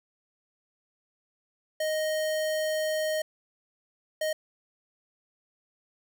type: tone bursts at uneven times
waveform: square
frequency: 622.3 Hz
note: D#5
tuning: in tune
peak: -27 dBFS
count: 2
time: 1.8-3.22 / 4.21-4.33 s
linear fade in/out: 5 ms
effects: none